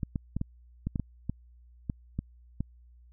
clicks, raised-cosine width 5 ms, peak -18 dBFS, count 11, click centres 0.032 / 0.158 / 0.366 / 0.414 / 0.87 / 0.958 / 0.997 / 1.296 / 1.898 / 2.19 / 2.606 s, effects added 60 Hz sine -53 dBFS peak until 3.12 s

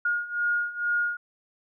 sine beating tone pair, 1428 / 1430.2 Hz, F6 / F6, +38 / +41 cents, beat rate 2.2 Hz, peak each -29 / -26 dBFS, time 0.05-1.17 s, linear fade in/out 5 ms, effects none

